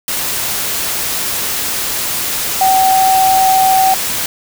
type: tone in noise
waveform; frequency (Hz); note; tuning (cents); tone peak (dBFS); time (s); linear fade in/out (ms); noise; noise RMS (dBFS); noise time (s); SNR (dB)
sine; 762; G5; -49; -8; 2.61-3.94; 2; white; -18; 0.08-4.26; +7
effects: none